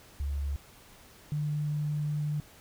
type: tone pair in turn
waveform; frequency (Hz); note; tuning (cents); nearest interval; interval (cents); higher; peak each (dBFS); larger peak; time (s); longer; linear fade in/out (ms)
sine; 70.7 / 149.07; C#2 / D3; +35 / +26; octave + minor second; 1291; second; -29 / -28; second; 0.2-0.56 / 1.32-2.4; second; 0
effects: pink hiss -55 dBFS RMS until 2.6 s